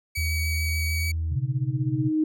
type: tone with vibrato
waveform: sawtooth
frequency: 2266 Hz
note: C#7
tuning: 37 cents sharp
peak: -25 dBFS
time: 0.15-1.12 s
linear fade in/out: 10 ms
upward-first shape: sine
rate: 6.8 Hz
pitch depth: 10 cents each way
type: tone with pitch glide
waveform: sine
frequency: 78 to 81.12 Hz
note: D#2 to E2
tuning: +5 to -27 cents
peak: -24 dBFS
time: 0.17-1.36 s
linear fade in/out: 10 ms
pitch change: +68 cents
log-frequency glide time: 0.88-1.08 s
type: tone with exponential growth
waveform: sine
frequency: 311.1 Hz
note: D#4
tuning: in tune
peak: -18 dBFS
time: 1.04-2.24 s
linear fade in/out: 5 ms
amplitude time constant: 260 ms
type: tone with tremolo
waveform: sine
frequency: 130.81 Hz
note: C3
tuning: in tune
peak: -19 dBFS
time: 1.3-2.12 s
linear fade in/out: 50 ms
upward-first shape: sine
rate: 16 Hz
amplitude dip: 90%
effects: none